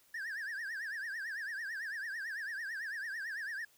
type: tone with vibrato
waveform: triangle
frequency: 1712 Hz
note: A6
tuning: 48 cents flat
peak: -36 dBFS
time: 0.14-3.65 s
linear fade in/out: 5 ms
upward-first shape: triangle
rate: 9 Hz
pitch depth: 200 cents each way
effects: white hiss -67 dBFS RMS until 3.77 s